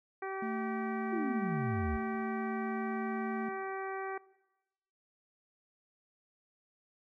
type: harmonic tone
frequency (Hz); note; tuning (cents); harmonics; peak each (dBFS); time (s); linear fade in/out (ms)
385.1; G4; -31; 1 / 2 / 3 / 4 / 5 / 6; -39 / -41 / -44 / -46 / -47 / -52; 0.22-4.18; 5
type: tone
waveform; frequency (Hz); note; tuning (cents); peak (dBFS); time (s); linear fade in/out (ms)
triangle; 223; A3; +23; -34; 0.42-3.49; 5
type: exponential sweep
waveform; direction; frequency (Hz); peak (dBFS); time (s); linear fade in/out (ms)
sine; down; 370 to 66.8; -33; 1.12-1.97; 10
effects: noise-tail reverb RT60 1.0 s tail -20 dB re dry